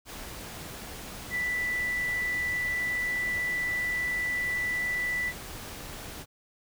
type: tone in noise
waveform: sine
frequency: 1975.5 Hz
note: B6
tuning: in tune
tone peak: -27 dBFS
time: 1.3-5.33 s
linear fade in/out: 50 ms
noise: pink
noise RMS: -41 dBFS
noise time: 0.05-6.26 s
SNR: +11 dB
effects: none